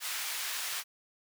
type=high-pass noise; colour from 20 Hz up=pink; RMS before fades=-36 dBFS; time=0-0.84 s; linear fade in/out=50 ms; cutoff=1600 Hz; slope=12 dB/octave; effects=none